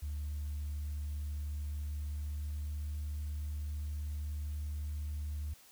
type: tone with pitch glide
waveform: sine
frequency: 73.8 to 74.53 Hz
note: D2 to D2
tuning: +9 to +26 cents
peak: -34 dBFS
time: 0.02-5.54 s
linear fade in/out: 10 ms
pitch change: +17 cents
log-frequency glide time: 1.89-2.89 s
effects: tanh soft clip ceiling -33 dBFS + white hiss -60 dBFS RMS until 5.71 s